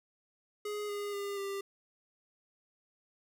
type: tone with pitch steps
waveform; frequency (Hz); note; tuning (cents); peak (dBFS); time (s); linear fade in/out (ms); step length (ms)
square; 416.8 / 409.6 / 402.6 / 395.7; G#4 / G#4 / G4 / G4; +6 / -24 / +46 / +16; -36; 0.65-1.61; 5; 240
effects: none